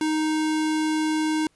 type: tone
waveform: square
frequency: 311.1 Hz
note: D#4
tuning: in tune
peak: -22 dBFS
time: 0.01-1.47 s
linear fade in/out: 2 ms
effects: pink hiss -64 dBFS RMS until 1.55 s + resampled to 24000 Hz